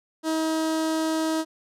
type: tone with notch filter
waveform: sawtooth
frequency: 318.5 Hz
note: D#4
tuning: 41 cents sharp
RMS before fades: -25 dBFS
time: 0.23-1.45 s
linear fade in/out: 50 ms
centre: 2300 Hz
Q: 1.7
effects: low-pass 11000 Hz 12 dB/octave